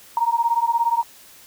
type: beating tone pair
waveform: sine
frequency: 925 / 942 Hz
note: A#5 / A#5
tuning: -14 / +18 cents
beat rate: 17 Hz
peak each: -20 dBFS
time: 0.17-1.03 s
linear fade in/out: 2 ms
effects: white hiss -47 dBFS RMS until 1.46 s